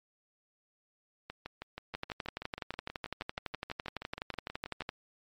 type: two click trains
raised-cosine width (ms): 0.3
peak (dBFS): -19 / -24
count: 36 / 23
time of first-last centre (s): 1.95-4.891 / 1.3-4.82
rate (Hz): 11.9 / 6.25
effects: MP3 64 kbps